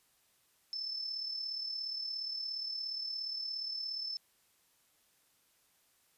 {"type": "tone with amplitude modulation", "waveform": "sine", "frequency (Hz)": 5274, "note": "E8", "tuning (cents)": 0, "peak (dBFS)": -34, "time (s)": [0.73, 4.17], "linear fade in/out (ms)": 0, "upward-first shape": "sine", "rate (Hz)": 37.1, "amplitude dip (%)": 50, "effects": ["white hiss -71 dBFS RMS until 6.17 s", "resampled to 32000 Hz"]}